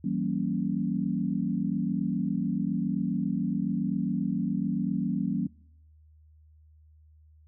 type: chord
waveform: sine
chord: E diminished seventh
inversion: none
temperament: equal with one note detuned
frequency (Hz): 164.81 / 192.08 / 233.1 / 277.2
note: E3 / G3 / Bb3 / Db4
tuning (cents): 0 / -35 / 0 / 0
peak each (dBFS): -33 / -30 / -31 / -33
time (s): 0.04-5.47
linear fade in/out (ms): 5
effects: noise-tail reverb RT60 0.7 s tail -24 dB re dry + added 77 Hz sine -54 dBFS peak until 7.47 s